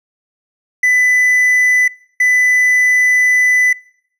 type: tone pair in turn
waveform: triangle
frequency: 1997 / 1997 Hz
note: B6 / B6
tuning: +19 / +19 cents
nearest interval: unison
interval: 0 cents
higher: neither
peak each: -7 dBFS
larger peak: neither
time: 0.83-1.88 / 2.2-3.73 s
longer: second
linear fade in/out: 5 ms
effects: noise-tail reverb RT60 0.7 s tail -24 dB re dry